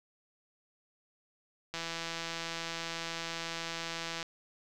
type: click train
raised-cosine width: 0.2 ms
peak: -20 dBFS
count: 414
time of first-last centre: 1.74-4.228 s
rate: 166 Hz
effects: none